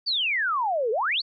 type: exponential two-way sweep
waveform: sine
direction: down then up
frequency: 4749 to 420 to 4749 Hz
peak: -22 dBFS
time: 0.06-1.22 s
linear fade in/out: 20 ms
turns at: 0.91 s
effects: none